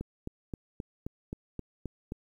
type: click train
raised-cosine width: 3 ms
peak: -23 dBFS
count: 9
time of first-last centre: 0.01-2.121 s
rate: 3.79 Hz
effects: 10-bit